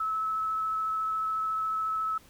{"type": "tone with vibrato", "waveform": "sine", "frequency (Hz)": 1300, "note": "E6", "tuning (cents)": -24, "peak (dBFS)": -27, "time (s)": [0, 2.18], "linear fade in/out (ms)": 5, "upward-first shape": "sine", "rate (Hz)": 14, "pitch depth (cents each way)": 10, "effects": ["pink hiss -57 dBFS RMS until 2.29 s"]}